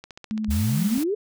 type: click train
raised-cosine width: 0.2 ms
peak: -22 dBFS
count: 7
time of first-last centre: 0.04-0.445 s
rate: 14.8 Hz
type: tone with vibrato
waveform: sine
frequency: 213.7 Hz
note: G#3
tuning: 50 cents sharp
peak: -24 dBFS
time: 0.31-0.98 s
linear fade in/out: 0 ms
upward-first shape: square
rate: 3.6 Hz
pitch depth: 23 cents each way
type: exponential sweep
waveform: sine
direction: up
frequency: 67.1 to 440 Hz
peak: -21 dBFS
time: 0.48-1.15 s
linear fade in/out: 10 ms
type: noise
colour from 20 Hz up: white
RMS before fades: -35 dBFS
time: 0.5-1.04 s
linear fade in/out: 10 ms
effects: none